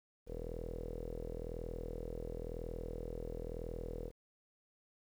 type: tone with low-pass filter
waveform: sawtooth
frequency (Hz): 40.97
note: E1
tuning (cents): -10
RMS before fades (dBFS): -43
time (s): 0.26-4.12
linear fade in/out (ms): 50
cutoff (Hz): 480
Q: 8.8
effects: 11-bit